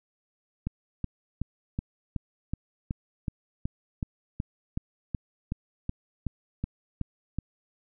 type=click train; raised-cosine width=5 ms; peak=-17 dBFS; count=19; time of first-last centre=0.67-7.386 s; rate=2.68 Hz; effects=none